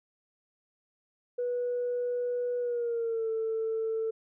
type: tone with pitch glide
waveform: sine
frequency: 488.9 to 445.7 Hz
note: B4 to A4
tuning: -18 to +22 cents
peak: -27 dBFS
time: 1.38-4.11 s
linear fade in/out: 10 ms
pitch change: -160 cents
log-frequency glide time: 2.59-3.29 s
effects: tanh soft clip ceiling -24 dBFS